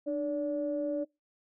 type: tone pair together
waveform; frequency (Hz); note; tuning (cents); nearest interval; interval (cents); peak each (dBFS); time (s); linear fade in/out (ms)
sine; 299.4 / 575.7; D4 / D5; +33 / -35; major seventh; 1132; -32 / -31; 0.06-1.05; 20
effects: noise-tail reverb RT60 0.2 s tail -23 dB re dry + tanh soft clip ceiling -21 dBFS